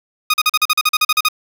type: tone bursts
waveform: 15% pulse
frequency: 1241 Hz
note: D#6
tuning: 5 cents flat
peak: -5 dBFS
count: 13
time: 0.3-1.286 s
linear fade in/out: 5 ms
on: 38 ms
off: 41 ms
effects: none